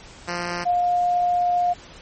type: tone pair in turn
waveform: 5% pulse / sine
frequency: 174.61 / 709.4 Hz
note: F3 / F5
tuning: 0 / +27 cents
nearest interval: 2 octaves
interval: 2427 cents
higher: second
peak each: -14 / -17 dBFS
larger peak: first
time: 0.27-0.65 / 0.65-1.74 s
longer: second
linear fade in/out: 20 ms
effects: pink hiss -44 dBFS RMS until 2.01 s + MP3 32 kbps